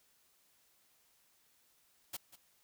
white noise with echo, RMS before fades -41 dBFS, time 2.13-2.17 s, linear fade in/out 10 ms, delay 190 ms, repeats 1, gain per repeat -15 dB, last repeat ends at 2.36 s, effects white hiss -71 dBFS RMS until 2.63 s

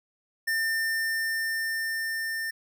square tone with level ramp, 1800 Hz, A6, 39 cents sharp, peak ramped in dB -25 to -30 dBFS, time 0.47-2.51 s, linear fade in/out 10 ms, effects none

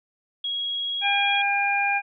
sine tone, 3307 Hz, G#7, 8 cents flat, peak -25 dBFS, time 0.44-1.42 s, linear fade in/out 5 ms
harmonic tone, 804 Hz, G5, 44 cents sharp, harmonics 1 / 2 / 3, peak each -24 / -28 / -23 dBFS, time 1.01-2.02 s, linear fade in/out 50 ms
effects none

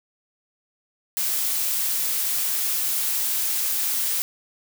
blue noise, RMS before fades -24 dBFS, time 1.17-4.22 s, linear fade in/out 0 ms, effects none

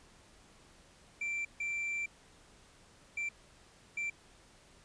triangle tone bursts at uneven times, 2349 Hz, D7, in tune, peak -32 dBFS, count 4, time 1.21-1.45 / 1.6-2.06 / 3.17-3.29 / 3.97-4.1 s, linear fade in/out 5 ms, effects pink hiss -61 dBFS RMS until 4.84 s + resampled to 22050 Hz

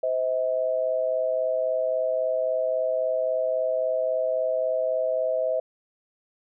sine tone pair together, 516.3 / 640 Hz, C5 / D#5, -23 / +49 cents, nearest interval major third, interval 372 cents, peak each -26 / -24 dBFS, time 0.03-5.6 s, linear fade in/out 5 ms, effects none

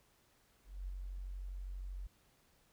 sine tone with ADSR envelope, 46.32 Hz, F#1, 3 cents sharp, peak -38 dBFS, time 0.64-2.07 s, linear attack 240 ms, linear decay 19 ms, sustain -3 dB, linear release 4 ms, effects pink hiss -71 dBFS RMS until 2.72 s

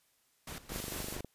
pink noise with tremolo, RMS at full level -43 dBFS, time 0.47-1.21 s, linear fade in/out 5 ms, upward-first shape square, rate 4.5 Hz, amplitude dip 80%
white high-pass noise, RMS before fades -42 dBFS, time 0.7-1.18 s, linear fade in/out 50 ms, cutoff 190 Hz, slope 48 dB/octave
click train, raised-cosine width 2 ms, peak -28 dBFS, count 14, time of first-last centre 0.72-1.246 s, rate 24.7 Hz
effects white hiss -72 dBFS RMS until 1.34 s + resampled to 32000 Hz

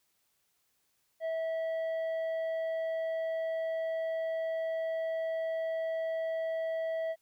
sine tone with tanh clipping, 650 Hz, E5, 24 cents flat, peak -32 dBFS, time 1.2-7.16 s, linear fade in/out 50 ms, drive 6 dB, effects white hiss -75 dBFS RMS until 7.21 s

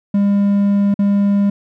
triangle tone with dropouts, 201.2 Hz, G3, 45 cents sharp, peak -9 dBFS, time 0.14-1.5 s, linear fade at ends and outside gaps 5 ms, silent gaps 0.942-0.99 s, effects none

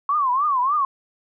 sine tone with vibrato, 1094 Hz, C#6, 23 cents flat, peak -17 dBFS, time 0.09-0.85 s, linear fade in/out 2 ms, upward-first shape triangle, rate 3.4 Hz, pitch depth 220 cents each way, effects none

